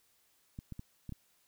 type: clicks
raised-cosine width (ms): 5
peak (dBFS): -30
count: 5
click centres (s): 0.589 / 0.723 / 0.794 / 1.093 / 1.123
effects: white hiss -71 dBFS RMS until 1.47 s